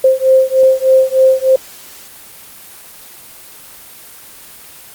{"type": "beating tone pair", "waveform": "sine", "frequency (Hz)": [523.3, 526.6], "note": ["C5", "C5"], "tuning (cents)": [0, 11], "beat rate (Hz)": 3.3, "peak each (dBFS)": -10, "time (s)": [0.04, 1.56], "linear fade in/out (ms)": 5, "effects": ["white hiss -36 dBFS RMS until 4.94 s", "Opus 24 kbps"]}